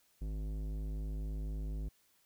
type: tone with tanh clipping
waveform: sine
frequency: 52 Hz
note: G#1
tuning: 3 cents sharp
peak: -38 dBFS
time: 0.21-1.89 s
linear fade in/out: 10 ms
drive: 15 dB
effects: white hiss -71 dBFS RMS until 2.25 s

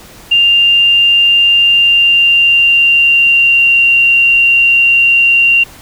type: tone with pitch glide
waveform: sine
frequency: 2794 to 2765 Hz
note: F7 to F7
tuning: 0 to -18 cents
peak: -5 dBFS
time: 0.31-5.64 s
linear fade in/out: 10 ms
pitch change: -18 cents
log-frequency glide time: 1.61-3.78 s
effects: pink hiss -36 dBFS RMS until 5.81 s

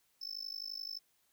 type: tone with amplitude modulation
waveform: triangle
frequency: 5274 Hz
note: E8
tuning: in tune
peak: -35 dBFS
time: 0.21-0.99 s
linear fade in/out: 10 ms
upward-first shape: sine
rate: 51.6 Hz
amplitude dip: 100%
effects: white hiss -74 dBFS RMS until 1.32 s

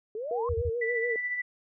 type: exponential sweep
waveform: sine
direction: up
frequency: 412.5 to 1108.7 Hz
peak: -32 dBFS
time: 0.15-0.49 s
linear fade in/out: 2 ms
type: tone with vibrato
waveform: sine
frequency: 467.8 Hz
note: A#4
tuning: 6 cents sharp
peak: -28 dBFS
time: 0.31-1.16 s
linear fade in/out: 2 ms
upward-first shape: sine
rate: 6.9 Hz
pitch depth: 66 cents each way
type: tone bursts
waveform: sine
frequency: 82.41 Hz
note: E2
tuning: in tune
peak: -27 dBFS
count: 3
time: 0.49-0.698 s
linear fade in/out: 10 ms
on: 52 ms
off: 26 ms
type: tone with tremolo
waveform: sine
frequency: 1975.5 Hz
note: B6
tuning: in tune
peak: -27 dBFS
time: 0.81-1.42 s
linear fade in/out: 10 ms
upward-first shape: sine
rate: 14 Hz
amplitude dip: 45%
effects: none

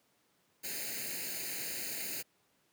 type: noise with comb filter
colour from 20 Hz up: white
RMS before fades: -39 dBFS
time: 0.63-2.23 s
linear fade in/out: 20 ms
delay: 0.44 ms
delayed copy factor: +0.85
effects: pink hiss -72 dBFS RMS until 2.72 s + high-pass 150 Hz 12 dB/octave

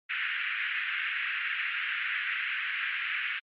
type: band-pass noise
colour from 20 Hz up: pink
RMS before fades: -32 dBFS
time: 0.09-3.4 s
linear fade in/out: 20 ms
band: 1500 to 2800 Hz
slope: 48 dB/octave
effects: MP3 48 kbps

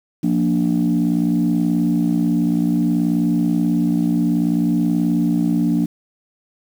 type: chord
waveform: sine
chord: Bb major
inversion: second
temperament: equal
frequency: 174.61 / 233.1 / 293.7 Hz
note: F3 / Bb3 / D4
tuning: 0 / 0 / 0 cents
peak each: -18 dBFS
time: 0.23-5.86 s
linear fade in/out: 10 ms
effects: tanh soft clip ceiling -9 dBFS + 7-bit

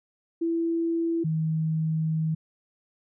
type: tone pair in turn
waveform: sine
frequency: 332.9 / 158.8 Hz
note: E4 / D#3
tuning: +17 / +36 cents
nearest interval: octave + minor second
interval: 1281 cents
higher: first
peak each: -23 dBFS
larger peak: neither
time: 0.41-1.24 / 1.24-2.35 s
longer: second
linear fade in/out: 10 ms
effects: none

